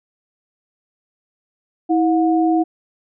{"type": "tone pair together", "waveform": "sine", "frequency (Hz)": [324.3, 722.6], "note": ["E4", "F#5"], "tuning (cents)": [-28, -41], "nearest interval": "octave + major second", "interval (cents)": 1387, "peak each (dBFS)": [-14, -19], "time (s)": [1.89, 2.64], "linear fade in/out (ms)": 20, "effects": []}